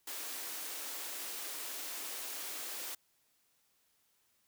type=high-pass noise; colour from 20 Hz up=white; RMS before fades=-42 dBFS; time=0.07-2.95 s; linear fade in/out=5 ms; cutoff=260 Hz; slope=48 dB/octave; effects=white hiss -74 dBFS RMS until 4.47 s